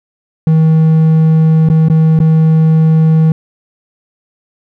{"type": "tone with dropouts", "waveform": "triangle", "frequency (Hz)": 159.3, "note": "D#3", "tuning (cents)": 41, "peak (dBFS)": -3, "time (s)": [0.47, 3.32], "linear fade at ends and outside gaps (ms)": 2, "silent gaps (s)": [[1.688, 1.699], [1.885, 1.899], [2.191, 2.201]], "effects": []}